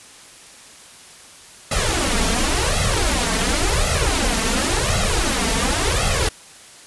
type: noise with flanger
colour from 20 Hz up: pink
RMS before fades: -19 dBFS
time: 1.71-6.29 s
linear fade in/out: 5 ms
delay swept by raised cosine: 1.5 to 4.5 ms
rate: 0.92 Hz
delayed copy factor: +0.8
effects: white hiss -43 dBFS RMS until 6.86 s + resampled to 24000 Hz